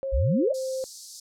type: tone with pitch glide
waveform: sine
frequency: 540 to 523.7 Hz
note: C#5 to C5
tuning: -45 to +1 cents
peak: -27 dBFS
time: 0.03-0.84 s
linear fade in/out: 0 ms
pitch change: -54 cents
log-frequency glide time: 0.16-0.55 s
type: exponential sweep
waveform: sine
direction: up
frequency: 48.51 to 659.3 Hz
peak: -20 dBFS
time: 0.12-0.53 s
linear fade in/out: 20 ms
type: high-pass noise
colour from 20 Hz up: white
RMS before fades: -36 dBFS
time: 0.54-1.2 s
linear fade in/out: 5 ms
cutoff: 4400 Hz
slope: 48 dB/octave
effects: low-pass 7000 Hz 12 dB/octave